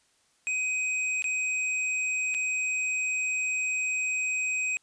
square tone with dropouts, 2515 Hz, D#7, 18 cents sharp, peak -27 dBFS, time 0.47-4.77 s, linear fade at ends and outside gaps 0 ms, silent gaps 1.222-1.242 / 2.342-2.347 s, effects white hiss -67 dBFS RMS until 4.82 s + resampled to 22050 Hz

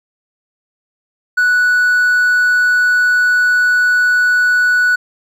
triangle tone with hard clipping, 1477 Hz, F#6, 3 cents flat, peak -10 dBFS, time 1.37-4.96 s, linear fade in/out 10 ms, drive 5 dB, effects none

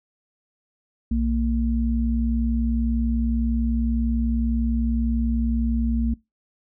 sine tone pair together, 60.92 / 230 Hz, B1 / A#3, -23 / -23 cents, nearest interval octave + major seventh, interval 2300 cents, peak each -22 / -22 dBFS, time 1.11-6.14 s, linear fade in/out 5 ms, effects noise-tail reverb RT60 0.2 s tail -21 dB re dry

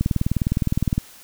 click train, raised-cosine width 5 ms, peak -7 dBFS, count 20, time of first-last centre 0.01-0.979 s, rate 19.6 Hz, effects white hiss -46 dBFS RMS until 1.23 s

